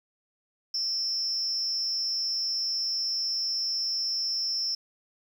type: tone with amplitude modulation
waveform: sine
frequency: 5350 Hz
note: E8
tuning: 25 cents sharp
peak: -23 dBFS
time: 0.74-4.75 s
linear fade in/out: 5 ms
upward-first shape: sine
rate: 284 Hz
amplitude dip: 75%
effects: 9-bit